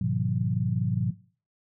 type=chord; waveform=sine; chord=G# minor seventh; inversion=none; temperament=equal with one note detuned; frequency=103.83 / 123.47 / 155.56 / 180.46 Hz; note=G#2 / B2 / D#3 / F#3; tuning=0 / 0 / 0 / -43 cents; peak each=-30 / -28 / -32 / -27 dBFS; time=0.01-1.11 s; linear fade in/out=5 ms; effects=noise-tail reverb RT60 0.4 s tail -17 dB re dry